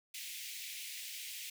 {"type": "high-pass noise", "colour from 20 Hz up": "pink", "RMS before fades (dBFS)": -45, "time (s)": [0.14, 1.5], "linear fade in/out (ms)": 5, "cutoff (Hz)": 2100, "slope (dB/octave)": 48, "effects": []}